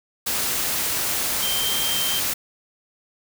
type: tone in noise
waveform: sine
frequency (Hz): 3151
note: G7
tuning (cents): +8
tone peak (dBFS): -25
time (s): 1.42-2.2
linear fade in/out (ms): 10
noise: white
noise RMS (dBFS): -24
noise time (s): 0.26-2.34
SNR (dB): -4
effects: none